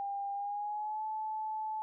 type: tone with pitch glide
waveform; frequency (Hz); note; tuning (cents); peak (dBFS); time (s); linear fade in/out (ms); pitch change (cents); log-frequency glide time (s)
sine; 800 to 867.4; G5 to A5; +35 to -25; -34; 0-1.82; 0; +140; 0.33-1.04
effects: none